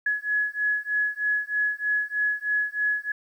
sine beating tone pair, 1689 / 1692.2 Hz, G#6 / G#6, +29 / +32 cents, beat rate 3.2 Hz, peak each -26 dBFS, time 0.06-3.12 s, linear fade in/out 5 ms, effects 10-bit

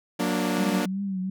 sawtooth chord, Gb augmented, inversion none, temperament equal with one note detuned, 183.08 / 233.1 / 293.7 Hz, Gb3 / Bb3 / D4, -18 / 0 / 0 cents, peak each -24 dBFS, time 0.19-0.86 s, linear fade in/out 10 ms
sine tone with vibrato, 192.3 Hz, G3, 33 cents flat, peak -26 dBFS, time 0.58-1.3 s, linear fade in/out 5 ms, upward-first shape triangle, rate 2.8 Hz, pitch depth 79 cents each way
effects none

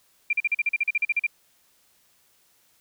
sine tone bursts, 2378 Hz, D7, 21 cents sharp, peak -19 dBFS, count 14, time 0.3-1.267 s, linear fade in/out 5 ms, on 31 ms, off 41 ms, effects white hiss -63 dBFS RMS until 2.8 s

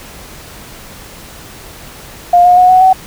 sine tone with pitch steps, 705 / 716.9 / 729 / 741.3 / 753.9 Hz, F5 / F5 / F#5 / F#5 / F#5, +16 / +45 / -26 / +3 / +32 cents, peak -3 dBFS, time 2.33-2.93 s, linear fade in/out 5 ms, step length 120 ms, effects pink hiss -33 dBFS RMS until 3.06 s

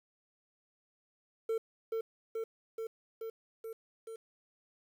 triangle tone with echo, 450 Hz, A4, 39 cents sharp, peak -28 dBFS, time 1.49-1.58 s, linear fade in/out 5 ms, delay 430 ms, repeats 6, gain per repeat -2 dB, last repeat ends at 4.16 s, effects 10-bit

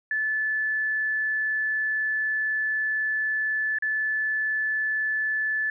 sine tone with dropouts, 1738 Hz, A6, 22 cents flat, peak -23 dBFS, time 0.11-5.7 s, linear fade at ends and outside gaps 2 ms, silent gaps 3.786-3.823 s, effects none

